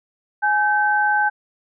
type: tone pair together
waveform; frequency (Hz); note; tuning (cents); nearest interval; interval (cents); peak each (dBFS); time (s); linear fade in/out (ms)
sine; 836.7 / 1546; G#5 / G6; +13 / -24; major seventh; 1063; -18; 0.42-1.3; 20
effects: none